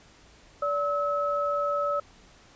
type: tone pair together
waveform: sine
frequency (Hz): 578 / 1293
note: D5 / E6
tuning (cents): -28 / -34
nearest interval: octave + major second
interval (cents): 1394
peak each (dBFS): -27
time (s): 0.62-2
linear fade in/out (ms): 5
effects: pink hiss -55 dBFS RMS until 2.55 s + resampled to 16000 Hz